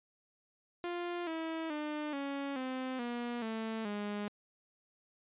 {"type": "tone with pitch steps", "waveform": "sawtooth", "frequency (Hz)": [349.2, 323.9, 300.5, 278.8, 258.6, 239.9, 222.5, 206.4], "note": ["F4", "E4", "D4", "C#4", "C4", "A#3", "A3", "G#3"], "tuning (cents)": [0, -30, 40, 10, -20, 50, 20, -10], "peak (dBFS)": -32, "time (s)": [0.84, 4.28], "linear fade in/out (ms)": 0, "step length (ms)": 430, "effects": ["resampled to 8000 Hz"]}